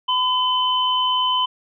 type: tone pair together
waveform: sine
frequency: 1009 / 3043 Hz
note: B5 / F#7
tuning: +37 / +48 cents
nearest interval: octave + perfect fifth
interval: 1911 cents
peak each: -19 / -20 dBFS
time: 0.08-1.46 s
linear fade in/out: 10 ms
effects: none

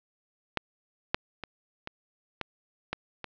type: clicks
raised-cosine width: 0.3 ms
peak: -10 / -7 / -20 / -20 / -15 / -14 / -20 dBFS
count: 7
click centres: 0.573 / 1.145 / 1.437 / 1.874 / 2.413 / 2.93 / 3.243 s
effects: low-pass 5000 Hz 12 dB/octave

